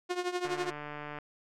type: tone with tremolo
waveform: sawtooth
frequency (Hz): 358.2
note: F4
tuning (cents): +44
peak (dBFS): -24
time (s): 0.09-0.71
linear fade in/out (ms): 20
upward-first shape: triangle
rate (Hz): 12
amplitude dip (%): 85
type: click train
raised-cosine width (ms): 0.5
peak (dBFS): -26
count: 110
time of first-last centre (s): 0.45-1.186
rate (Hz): 148
effects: low-pass 7000 Hz 12 dB/octave